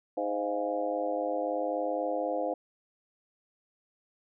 harmonic tone with a mistuned harmonic, 103.83 Hz, G#2, in tune, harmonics 3 / 4 / 5 / 6 / 7 / 8, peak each -36 / -42 / -32 / -36 / -34 / -41 dBFS, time 0.17-2.54 s, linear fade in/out 5 ms, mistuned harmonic 7, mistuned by -56 cents, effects none

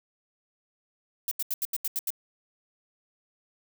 violet noise bursts, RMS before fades -29 dBFS, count 8, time 1.28-2.104 s, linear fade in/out 2 ms, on 33 ms, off 80 ms, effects none

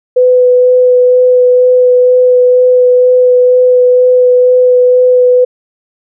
sine tone with vibrato, 500 Hz, B4, 21 cents sharp, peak -3 dBFS, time 0.16-5.45 s, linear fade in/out 10 ms, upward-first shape sine, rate 2.1 Hz, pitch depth 10 cents each way, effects none

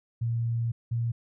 sine tone pair in turn, 116.4 / 116.99 Hz, A#2 / A#2, -2 / +7 cents, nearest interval unison, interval 9 cents, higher second, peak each -25 dBFS, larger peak neither, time 0.21-0.72 / 0.91-1.12 s, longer first, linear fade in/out 10 ms, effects none

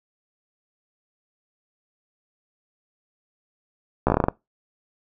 slowing click train, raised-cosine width 1 ms, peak -4 dBFS, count 9, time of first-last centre 4.07-4.285 s, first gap 14 ms, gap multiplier 1.18, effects noise-tail reverb RT60 0.2 s tail -23 dB re dry

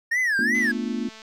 triangle tone with vibrato, 1791 Hz, A6, 30 cents sharp, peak -18 dBFS, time 0.11-0.72 s, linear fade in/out 10 ms, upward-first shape sine, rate 2.7 Hz, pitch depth 220 cents each way
sine chord, B half-diminished seventh, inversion third, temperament equal, 220 / 246.9 / 293.7 / 349.2 Hz, A3 / B3 / D4 / F4, 0 / 0 / 0 / 0 cents, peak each -29 / -28 / -33 / -34 dBFS, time 0.39-1.09 s, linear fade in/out 2 ms
click train, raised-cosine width 0.2 ms, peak -27 dBFS, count 148, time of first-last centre 0.55-1.218 s, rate 220 Hz
effects none

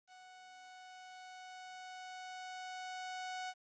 sawtooth tone with level ramp, 740 Hz, F#5, in tune, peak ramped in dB -52 to -36 dBFS, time 0.07-3.54 s, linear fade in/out 50 ms, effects resampled to 16000 Hz + 12-bit

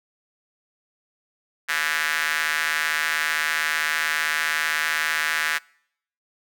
square tone with high-pass filter, 77.78 Hz, D#2, in tune, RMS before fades -24 dBFS, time 1.68-5.59 s, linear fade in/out 20 ms, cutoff 1700 Hz, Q 3.2, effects noise-tail reverb RT60 0.7 s tail -26 dB re dry

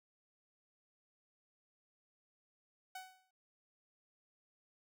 sawtooth tone with exponential decay, 749 Hz, F#5, 21 cents sharp, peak -39 dBFS, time 2.95-3.31 s, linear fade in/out 5 ms, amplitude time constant 78 ms, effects none

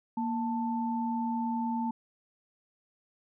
sine tone pair together, 234.3 / 884.6 Hz, A#3 / A5, +9 / +9 cents, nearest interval octave + major seventh, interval 2300 cents, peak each -30 / -33 dBFS, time 0.17-1.91 s, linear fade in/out 5 ms, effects none

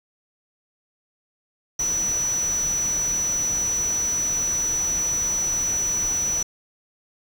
sine tone in noise, 5920 Hz, F#8, in tune, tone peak -21 dBFS, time 1.79-6.43 s, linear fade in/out 5 ms, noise pink, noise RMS -35 dBFS, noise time 1.79-6.43 s, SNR +11 dB, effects none

